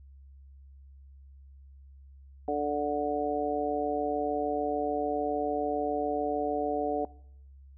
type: harmonic tone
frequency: 146.83 Hz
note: D3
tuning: in tune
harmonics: 2 / 3 / 4 / 5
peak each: -34 / -32 / -33 / -31 dBFS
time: 2.48-7.05 s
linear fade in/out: 2 ms
effects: noise-tail reverb RT60 0.7 s tail -22 dB re dry + added 68 Hz sine -49 dBFS peak until 7.77 s